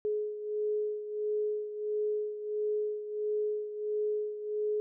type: beating tone pair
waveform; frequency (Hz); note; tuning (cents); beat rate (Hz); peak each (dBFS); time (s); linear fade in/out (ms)
sine; 422 / 423.5; G#4 / G#4; +28 / +34; 1.5; -31 / -37; 0.05-4.8; 0
effects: none